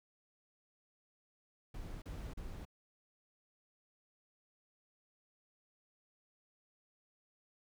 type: noise bursts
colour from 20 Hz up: brown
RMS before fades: -45 dBFS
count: 3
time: 1.74-2.652 s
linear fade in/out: 5 ms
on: 280 ms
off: 36 ms
effects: none